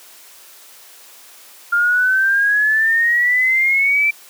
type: exponential sweep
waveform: sine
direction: up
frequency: 1396.9 to 2344 Hz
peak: -12 dBFS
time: 1.72-4.11 s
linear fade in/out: 10 ms
effects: white hiss -43 dBFS RMS until 4.29 s + high-pass 400 Hz 12 dB/octave